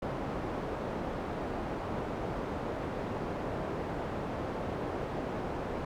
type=low-pass noise; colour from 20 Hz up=white; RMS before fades=-36 dBFS; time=0.02-5.85 s; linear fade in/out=5 ms; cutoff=660 Hz; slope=12 dB/octave; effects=none